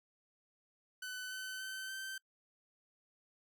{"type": "tone with pitch steps", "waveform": "sawtooth", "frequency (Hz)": [1505, 1519.9, 1534.8, 1550], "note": ["F#6", "F#6", "G6", "G6"], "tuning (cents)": [29, 46, -37, -20], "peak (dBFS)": -38, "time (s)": [1.02, 2.18], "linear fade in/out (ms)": 5, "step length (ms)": 290, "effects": ["noise-tail reverb RT60 0.1 s tail -25 dB re dry"]}